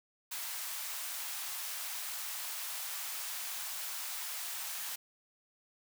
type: high-pass noise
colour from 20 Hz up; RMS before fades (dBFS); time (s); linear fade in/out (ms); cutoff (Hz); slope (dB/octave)
white; -40; 0.31-4.96; 10; 720; 24
effects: none